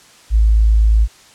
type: tone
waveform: sine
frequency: 54.2 Hz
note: A1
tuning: 25 cents flat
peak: -8 dBFS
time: 0.3-1.08 s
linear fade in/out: 50 ms
effects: white hiss -45 dBFS RMS until 1.34 s + low-pass 8000 Hz 12 dB/octave